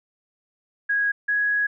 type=tone pair in turn; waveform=sine; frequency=1651 / 1667.3 Hz; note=G#6 / G#6; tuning=-11 / +6 cents; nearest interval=unison; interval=17 cents; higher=second; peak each=-19 dBFS; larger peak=neither; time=0.89-1.12 / 1.28-1.67 s; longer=second; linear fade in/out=10 ms; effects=none